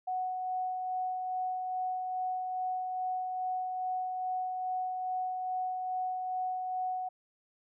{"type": "tone with tremolo", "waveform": "sine", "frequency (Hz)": 740, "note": "F#5", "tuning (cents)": 0, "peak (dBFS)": -30, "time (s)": [0.07, 7.09], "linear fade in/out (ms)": 10, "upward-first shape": "sine", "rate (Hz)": 2.4, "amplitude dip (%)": 30, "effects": []}